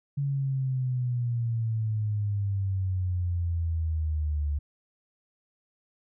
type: exponential sweep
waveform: sine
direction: down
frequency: 141.9 to 72.1 Hz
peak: -25 dBFS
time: 0.17-4.59 s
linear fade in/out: 10 ms
effects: none